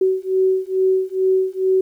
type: beating tone pair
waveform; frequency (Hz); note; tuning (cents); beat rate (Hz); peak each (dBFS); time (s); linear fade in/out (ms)
sine; 376.2 / 378.5; F#4 / F#4; +29 / +39; 2.3; -18 / -18; 0.01-1.81; 5
effects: 9-bit